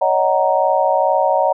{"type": "chord", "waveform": "sine", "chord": "D# minor seventh", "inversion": "third", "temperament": "just", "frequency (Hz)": [560, 622.3, 746.7, 933.4], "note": ["C#5", "D#5", "F#5", "A#5"], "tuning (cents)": [18, 0, 16, 2], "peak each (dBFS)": -18, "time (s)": [0.01, 1.53], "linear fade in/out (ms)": 10, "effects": []}